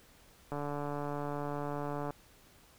click train, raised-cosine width 1 ms, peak -24 dBFS, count 231, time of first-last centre 0.52-2.106 s, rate 145 Hz, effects pink hiss -61 dBFS RMS until 2.78 s

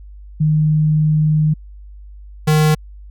sine / square tone pair in turn, 153.9 / 153.9 Hz, D#3 / D#3, -19 / -19 cents, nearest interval unison, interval 0 cents, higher neither, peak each -11 dBFS, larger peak neither, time 0.4-1.54 / 2.47-2.75 s, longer first, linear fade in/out 10 ms, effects added 50 Hz sine -34 dBFS peak until 3.1 s

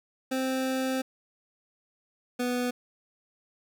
25% pulse tone pair in turn, 261.6 / 246.9 Hz, C4 / B3, 0 / 0 cents, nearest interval minor second, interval 100 cents, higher first, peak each -23 dBFS, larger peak neither, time 0.31-1.02 / 2.39-2.71 s, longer first, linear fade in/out 10 ms, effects 10-bit

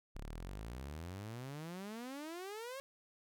sawtooth exponential sweep, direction up, 32.7 to 556 Hz, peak -40 dBFS, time 0.15-2.8 s, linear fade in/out 0 ms, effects none

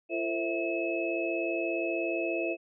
sine tone cluster, 340.1 / 452.2 / 529 / 655 / 2585 Hz, F4 / A4 / C5 / E5 / E7, -46 / +47 / +19 / -11 / -34 cents, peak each -32 / -38 / -37 / -34 / -35 dBFS, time 0.09-2.57 s, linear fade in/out 50 ms, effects none

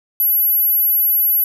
sine tone, 11690 Hz, F#9, 22 cents flat, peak -12 dBFS, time 0.2-1.44 s, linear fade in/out 2 ms, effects none

